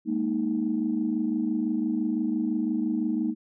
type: chord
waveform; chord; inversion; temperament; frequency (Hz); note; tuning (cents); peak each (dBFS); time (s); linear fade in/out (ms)
sine; Ab suspended second; none; just; 207.7 / 233.6 / 311.5; Ab3 / Bb3 / Eb4; 0 / +4 / +2; -30 / -27 / -27; 0.05-3.35; 50
effects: tanh soft clip ceiling -15 dBFS